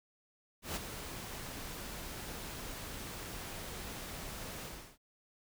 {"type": "noise with ADSR envelope", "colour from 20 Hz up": "pink", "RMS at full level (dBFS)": -36, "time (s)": [0.62, 4.98], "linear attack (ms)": 140, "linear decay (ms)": 22, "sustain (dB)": -8, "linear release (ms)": 350, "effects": []}